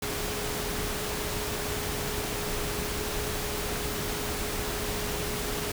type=tone in noise; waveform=sine; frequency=417.5 Hz; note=G#4; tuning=9 cents sharp; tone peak=-37 dBFS; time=0.02-5.72 s; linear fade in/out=5 ms; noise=pink; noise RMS=-32 dBFS; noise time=0.02-5.72 s; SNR=-8 dB; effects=none